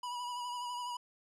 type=tone with vibrato; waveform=square; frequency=976 Hz; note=B5; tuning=21 cents flat; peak=-38 dBFS; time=0.03-0.97 s; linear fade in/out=5 ms; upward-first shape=sine; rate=12 Hz; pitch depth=31 cents each way; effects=low-pass 9000 Hz 12 dB/octave